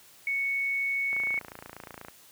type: tone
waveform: sine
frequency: 2217 Hz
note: C#7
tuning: in tune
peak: -26 dBFS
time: 0.27-1.39 s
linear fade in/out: 2 ms
type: click train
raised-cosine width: 0.5 ms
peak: -26 dBFS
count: 28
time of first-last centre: 1.13-2.084 s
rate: 28.3 Hz
effects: white hiss -55 dBFS RMS until 2.31 s + high-pass 60 Hz 12 dB/octave